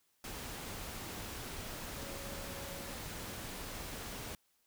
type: tone in noise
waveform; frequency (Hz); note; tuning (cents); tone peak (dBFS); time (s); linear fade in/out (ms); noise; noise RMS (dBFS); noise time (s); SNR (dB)
sine; 554; C#5; -1; -50; 1.97-2.94; 2; pink; -44; 0.24-4.35; -9
effects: white hiss -75 dBFS RMS until 4.66 s